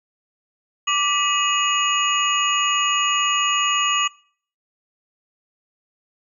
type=tone cluster; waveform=sine; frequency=1170 / 1962 / 2536 / 2891 / 6760 Hz; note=D6 / B6 / D#7 / F#7 / G#8; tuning=-7 / -12 / +32 / -41 / +30 cents; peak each=-21 / -30 / -25 / -22 / -27 dBFS; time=0.87-4.08 s; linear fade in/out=10 ms; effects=noise-tail reverb RT60 0.5 s tail -22 dB re dry